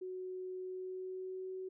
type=tone with pitch glide; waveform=sine; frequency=370 to 374.9 Hz; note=F#4 to F#4; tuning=0 to +23 cents; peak=-40 dBFS; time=0.01-1.69 s; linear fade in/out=10 ms; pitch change=+23 cents; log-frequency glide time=0.59-1.51 s; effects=none